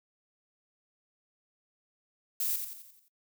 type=noise with echo; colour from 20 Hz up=violet; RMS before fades=-31 dBFS; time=2.4-2.56 s; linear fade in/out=2 ms; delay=87 ms; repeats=6; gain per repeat=-6 dB; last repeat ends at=3.082 s; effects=noise-tail reverb RT60 0.1 s tail -23 dB re dry